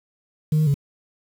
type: tone with pitch steps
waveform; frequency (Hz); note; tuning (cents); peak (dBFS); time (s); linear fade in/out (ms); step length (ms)
sine; 153.9 / 155.3 / 141.1; D#3 / D#3 / C#3; -19 / -3 / +31; -13; 0.52-0.742; 5; 74
effects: tanh soft clip ceiling -14 dBFS + 7-bit